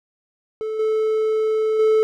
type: tone with level steps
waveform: triangle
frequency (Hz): 436.4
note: A4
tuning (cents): -14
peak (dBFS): -21 / -15 / -11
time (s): 0.61-2.03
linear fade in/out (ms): 0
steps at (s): 0.79 / 1.79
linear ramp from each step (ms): 5
effects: none